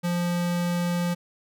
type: tone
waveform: square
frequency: 174.61 Hz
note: F3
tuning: in tune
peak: -24 dBFS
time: 0.03-1.15 s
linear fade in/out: 20 ms
effects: none

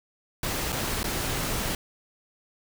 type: noise with dropouts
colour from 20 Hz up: pink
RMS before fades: -29 dBFS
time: 0.43-1.75 s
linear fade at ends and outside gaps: 2 ms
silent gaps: 0.722-0.726 / 1.031-1.041 s
effects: none

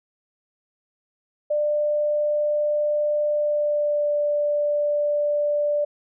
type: tone with pitch glide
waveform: sine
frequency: 595 to 588.2 Hz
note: D5 to D5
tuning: +22 to +3 cents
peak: -19 dBFS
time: 1.5-5.85 s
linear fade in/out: 10 ms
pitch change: -19 cents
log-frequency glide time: 3.28-4.11 s
effects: none

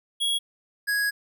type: tone pair in turn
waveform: square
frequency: 3322 / 1661 Hz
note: G#7 / G#6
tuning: 0 / 0 cents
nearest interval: octave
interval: 1200 cents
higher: first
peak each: -23 dBFS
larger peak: neither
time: 0.2-0.39 / 0.87-1.11 s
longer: second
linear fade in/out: 20 ms
effects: none

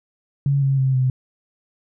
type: tone with pitch steps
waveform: sine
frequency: 140 / 136.25 / 132.6 / 129.05 Hz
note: C#3 / C#3 / C3 / C3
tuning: +18 / -29 / +23 / -23 cents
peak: -15 dBFS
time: 0.46-1.1 s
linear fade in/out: 2 ms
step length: 160 ms
effects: none

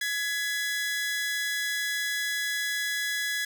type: tone pair together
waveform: sawtooth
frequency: 1683.5 / 2002 Hz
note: G#6 / B6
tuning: +23 / +23 cents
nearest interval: minor third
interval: 300 cents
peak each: -25 / -30 dBFS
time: 0.01-3.45 s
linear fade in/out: 5 ms
effects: none

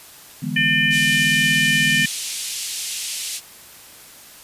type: chord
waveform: sine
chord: E dominant seventh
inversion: third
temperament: just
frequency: 148.33 / 164.81 / 206 / 247.2 Hz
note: D3 / E3 / G#3 / B3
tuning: +18 / 0 / -14 / +2 cents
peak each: -28 dBFS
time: 0.42-2.06 s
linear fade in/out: 10 ms
type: harmonic tone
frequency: 600 Hz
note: D5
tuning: 37 cents sharp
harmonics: 3 / 4 / 5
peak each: -18 / -20 / -22 dBFS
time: 0.56-2.06 s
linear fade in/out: 5 ms
type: band-pass noise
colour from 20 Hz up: white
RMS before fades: -28 dBFS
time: 0.9-3.41 s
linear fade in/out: 50 ms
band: 2500 to 10000 Hz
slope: 24 dB/octave
effects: white hiss -43 dBFS RMS until 4.43 s + resampled to 32000 Hz

